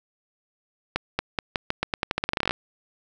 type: accelerating click train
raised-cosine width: 0.3 ms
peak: -7 dBFS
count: 20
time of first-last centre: 0.96-2.509 s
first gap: 230 ms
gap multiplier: 0.86
effects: none